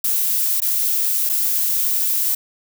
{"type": "noise with dropouts", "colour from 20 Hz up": "violet", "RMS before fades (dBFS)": -19, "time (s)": [0.04, 2.35], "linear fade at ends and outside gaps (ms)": 5, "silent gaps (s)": [[0.604, 0.618], [1.293, 1.296]], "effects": []}